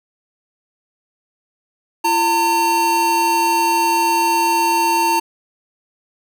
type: tone pair together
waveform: square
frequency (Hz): 340.1 / 908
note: F4 / A#5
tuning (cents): -46 / -46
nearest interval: octave + perfect fourth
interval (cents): 1700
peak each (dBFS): -23 / -15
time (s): 2.04-5.2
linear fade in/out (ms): 10
effects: none